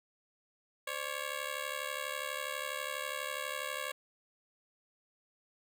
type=ring-modulated tone; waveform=10% pulse; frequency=554.4 Hz; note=C#5; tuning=in tune; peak=-25 dBFS; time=0.87-3.92 s; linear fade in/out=5 ms; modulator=36.1 Hz; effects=none